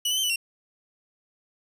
sawtooth tone with pitch steps, 2948 / 3022 / 3113 / 2972 / 2741 Hz, F#7 / F#7 / G7 / F#7 / F7, -7 / +36 / -13 / +7 / -33 cents, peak -20 dBFS, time 0.05-0.36 s, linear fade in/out 5 ms, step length 62 ms, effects resampled to 32000 Hz

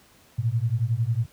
sine beating tone pair, 110 / 121 Hz, A2 / B2, 0 / -35 cents, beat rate 11 Hz, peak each -24 dBFS, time 0.38-1.26 s, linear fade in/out 10 ms, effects pink hiss -56 dBFS RMS until 1.32 s + high-pass 60 Hz 12 dB/octave

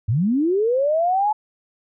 sine linear sweep, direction up, 94.3 to 867 Hz, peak -16 dBFS, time 0.08-1.33 s, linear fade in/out 10 ms, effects none

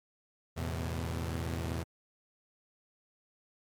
sawtooth chord, E suspended fourth, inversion none, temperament equal with one note detuned, 82.41 / 110 / 126.43 Hz, E2 / A2 / B2, 0 / 0 / +41 cents, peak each -31 / -37 / -36 dBFS, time 0.56-1.84 s, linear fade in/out 20 ms, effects MP3 96 kbps

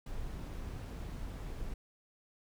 brown noise, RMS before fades -41 dBFS, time 0.06-1.74 s, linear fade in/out 5 ms, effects none

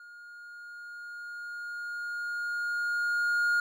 triangle tone with level ramp, 1424 Hz, F6, 33 cents sharp, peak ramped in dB -45 to -21 dBFS, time 0-3.6 s, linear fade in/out 2 ms, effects none

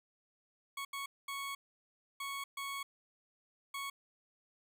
20% pulse tone bursts at uneven times, 1108.7 Hz, C#6, in tune, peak -34 dBFS, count 6, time 0.77-0.85 / 0.93-1.06 / 1.28-1.55 / 2.2-2.44 / 2.57-2.83 / 3.74-3.9 s, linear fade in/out 5 ms, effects none

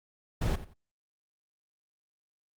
brown noise with echo, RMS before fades -28 dBFS, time 0.41-0.56 s, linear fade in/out 10 ms, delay 89 ms, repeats 2, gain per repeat -13 dB, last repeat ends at 0.738 s, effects Opus 48 kbps

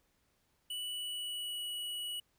square tone with pitch glide, 2960 to 2931 Hz, F#7 to F#7, 0 to -17 cents, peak -38 dBFS, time 0.7-2.2 s, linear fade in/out 5 ms, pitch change -17 cents, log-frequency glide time 0.84-1.64 s, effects pink hiss -75 dBFS RMS until 2.38 s

